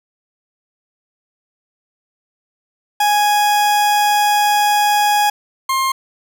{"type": "tone pair in turn", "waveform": "40% pulse", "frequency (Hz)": [830.6, 1062.6], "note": ["G#5", "C6"], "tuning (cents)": [0, 26], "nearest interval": "major third", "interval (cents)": 426, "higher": "second", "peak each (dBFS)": [-11, -14], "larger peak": "first", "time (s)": [[3, 5.3], [5.69, 5.92]], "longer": "first", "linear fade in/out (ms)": 5, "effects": []}